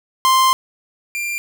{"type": "tone pair in turn", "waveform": "45% pulse", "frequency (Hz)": [1046.5, 2381], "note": ["C6", "D7"], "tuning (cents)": [0, 23], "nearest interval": "octave + major second", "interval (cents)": 1423, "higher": "second", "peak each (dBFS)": [-11, -21], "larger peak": "first", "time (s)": [[0.25, 0.53], [1.15, 1.38]], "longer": "first", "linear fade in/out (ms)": 0, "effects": []}